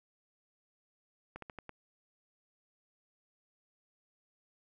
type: slowing click train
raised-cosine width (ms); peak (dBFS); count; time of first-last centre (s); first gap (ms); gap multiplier
0.5; -29; 5; 1.36-1.693; 63; 1.19
effects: none